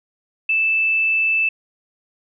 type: tone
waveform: sine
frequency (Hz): 2637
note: E7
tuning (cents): 0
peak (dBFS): -15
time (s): 0.49-1.49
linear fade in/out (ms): 5
effects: none